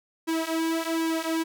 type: tone with flanger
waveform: sawtooth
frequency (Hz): 326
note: E4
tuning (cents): -19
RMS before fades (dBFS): -27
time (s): 0.27-1.44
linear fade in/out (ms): 20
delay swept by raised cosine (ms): 1.4 to 4.7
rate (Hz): 1.3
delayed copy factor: -0.85
effects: none